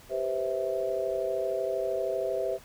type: chord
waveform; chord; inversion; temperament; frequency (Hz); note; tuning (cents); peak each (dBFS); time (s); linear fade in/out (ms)
sine; C major seventh; second; just; 392.4 / 490.5 / 523.3 / 654.1; G4 / B4 / C5 / E5; +2 / -12 / 0 / -14; -33 / -36 / -32 / -31; 0.09-2.59; 50
effects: pink hiss -53 dBFS RMS until 2.64 s